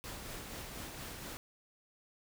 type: noise with tremolo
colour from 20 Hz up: pink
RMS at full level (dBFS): -44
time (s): 0.04-1.37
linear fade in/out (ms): 0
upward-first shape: sine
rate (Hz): 4.2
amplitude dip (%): 30
effects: none